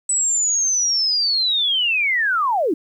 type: linear sweep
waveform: sine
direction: down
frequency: 7970 to 273.5 Hz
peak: -16 dBFS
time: 0.09-2.74 s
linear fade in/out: 5 ms
effects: 9-bit